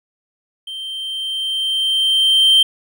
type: tone with level ramp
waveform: triangle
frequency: 3135 Hz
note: G7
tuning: 1 cent flat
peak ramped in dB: -25 to -6 dBFS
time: 0.67-2.63 s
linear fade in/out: 5 ms
effects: none